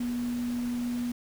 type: tone in noise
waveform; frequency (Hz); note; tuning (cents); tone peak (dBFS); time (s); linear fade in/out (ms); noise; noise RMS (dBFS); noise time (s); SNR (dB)
sine; 242.2; B3; -34; -28; 0-1.12; 5; pink; -45; 0-1.12; +14
effects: none